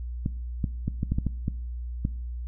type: clicks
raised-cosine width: 5 ms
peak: -13 dBFS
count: 9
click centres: 0.261 / 0.642 / 0.88 / 1.031 / 1.12 / 1.185 / 1.267 / 1.481 / 2.051 s
effects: noise-tail reverb RT60 0.6 s tail -20 dB re dry + added 60 Hz sine -31 dBFS peak until 2.47 s